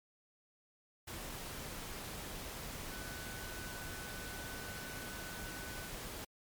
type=tone in noise; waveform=sine; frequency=1500 Hz; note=F#6; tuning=23 cents sharp; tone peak=-50 dBFS; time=2.91-5.89 s; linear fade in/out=10 ms; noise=pink; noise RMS=-45 dBFS; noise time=1.07-6.25 s; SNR=-8 dB; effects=MP3 96 kbps